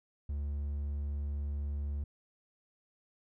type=tone; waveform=triangle; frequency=72 Hz; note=D2; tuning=34 cents flat; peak=-31 dBFS; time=0.29-2.04 s; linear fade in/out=5 ms; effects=none